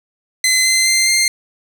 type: tone with pitch steps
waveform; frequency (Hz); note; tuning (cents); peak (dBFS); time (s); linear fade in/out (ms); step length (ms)
15% pulse; 2046 / 2065 / 2084 / 2104; C7 / C7 / C7 / C7; -39 / -23 / -7 / +9; -5; 0.44-1.28; 2; 210
effects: none